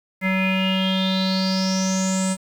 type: tone with low-pass filter sweep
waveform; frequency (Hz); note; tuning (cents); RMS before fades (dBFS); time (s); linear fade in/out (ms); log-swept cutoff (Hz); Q
square; 189.1; F#3; +38; -21; 0.21-2.37; 50; 2100 to 8400; 9.6
effects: 8-bit